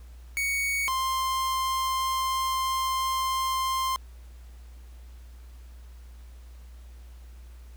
45% pulse tone pair in turn, 2233 / 1050.5 Hz, C#7 / C6, +12 / +7 cents, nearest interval octave + minor second, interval 1305 cents, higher first, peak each -25 dBFS, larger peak neither, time 0.37-0.88 / 0.88-3.96 s, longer second, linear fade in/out 0 ms, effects added 60 Hz sine -43 dBFS peak until 7.76 s + pink hiss -60 dBFS RMS until 7.76 s

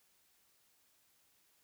silence, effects white hiss -72 dBFS RMS until 1.63 s

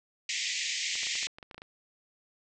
pink band-pass noise, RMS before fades -33 dBFS, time 0.29-1.27 s, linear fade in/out 2 ms, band 1900 to 7600 Hz, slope 96 dB/octave
clicks, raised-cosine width 0.3 ms, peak -29 dBFS, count 12, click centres 0.955 / 1.032 / 1.069 / 1.154 / 1.23 / 1.27 / 1.385 / 1.428 / 1.512 / 1.545 / 1.58 / 1.619 s
effects none

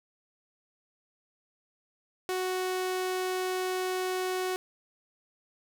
sawtooth tone, 370 Hz, F#4, in tune, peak -25 dBFS, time 2.29-4.56 s, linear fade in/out 0 ms, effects none

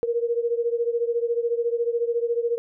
sine beating tone pair, 466.2 / 480.2 Hz, A#4 / B4, 0 / -49 cents, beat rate 14 Hz, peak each -23 / -26 dBFS, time 0.03-2.58 s, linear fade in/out 0 ms, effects none

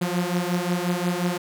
sawtooth beating tone pair, 174.61 / 180.21 Hz, F3 / F#3, 0 / -45 cents, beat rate 5.6 Hz, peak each -21 / -22 dBFS, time 0.01-1.38 s, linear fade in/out 10 ms, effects none

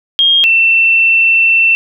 sine tone pair in turn, 3235 / 2686 Hz, G#7 / E7, -46 / +32 cents, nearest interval minor third, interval 322 cents, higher first, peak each -6 dBFS, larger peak neither, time 0.19-0.44 / 0.44-1.75 s, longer second, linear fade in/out 0 ms, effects none

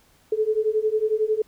sine beating tone pair, 426.9 / 437.9 Hz, G#4 / A4, +48 / -8 cents, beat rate 11 Hz, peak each -23 / -22 dBFS, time 0.32-1.42 s, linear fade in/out 5 ms, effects pink hiss -59 dBFS RMS until 1.47 s

